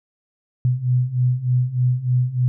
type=beating tone pair; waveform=sine; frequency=123.47 / 126.77 Hz; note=B2 / B2; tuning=0 / +46 cents; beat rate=3.3 Hz; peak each=-21 / -18 dBFS; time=0.65-2.48 s; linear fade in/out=0 ms; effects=none